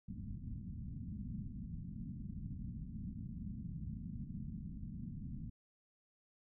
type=low-pass noise; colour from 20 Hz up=white; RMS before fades=-45 dBFS; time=0.08-5.5 s; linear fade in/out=10 ms; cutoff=230 Hz; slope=48 dB/octave; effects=none